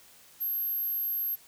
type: tone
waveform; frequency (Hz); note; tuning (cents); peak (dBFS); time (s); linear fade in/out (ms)
sine; 12544; G9; 0; -28; 0.4-1.36; 20
effects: white hiss -56 dBFS RMS until 1.47 s